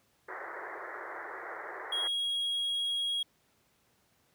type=band-pass noise; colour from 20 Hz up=white; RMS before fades=-42 dBFS; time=0.28-2.08 s; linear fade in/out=10 ms; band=330 to 2000 Hz; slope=96 dB/octave
type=tone; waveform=triangle; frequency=3297 Hz; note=G#7; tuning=13 cents flat; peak=-28 dBFS; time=1.92-3.23 s; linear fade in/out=5 ms
effects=pink hiss -70 dBFS RMS until 4.34 s + high-pass 80 Hz 12 dB/octave